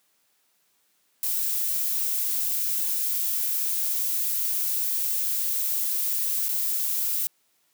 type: noise with dropouts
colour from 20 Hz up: violet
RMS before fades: -26 dBFS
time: 1.23-7.27 s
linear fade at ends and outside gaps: 0 ms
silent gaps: 6.484-6.491 s
effects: white hiss -68 dBFS RMS until 7.73 s + high-pass 150 Hz 12 dB/octave